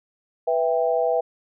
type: chord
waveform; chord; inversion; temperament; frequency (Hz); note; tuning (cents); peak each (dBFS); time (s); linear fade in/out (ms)
sine; E minor; second; just; 494.4 / 659.3 / 791.1; B4 / E5 / G5; +2 / 0 / +16; -22 / -22 / -26; 0.47-1.21; 10
effects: none